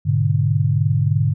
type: chord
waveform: sine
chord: G# diminished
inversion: none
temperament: equal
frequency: 103.83 / 123.47 / 146.83 Hz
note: G#2 / B2 / D3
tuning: 0 / 0 / 0 cents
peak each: -18 / -21 / -18 dBFS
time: 0.05-1.34 s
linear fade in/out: 20 ms
effects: none